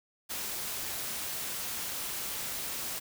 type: noise with amplitude modulation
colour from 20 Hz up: white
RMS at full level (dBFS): -35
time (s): 0.29-3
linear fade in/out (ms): 20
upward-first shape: sine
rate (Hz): 268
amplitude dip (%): 30
effects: none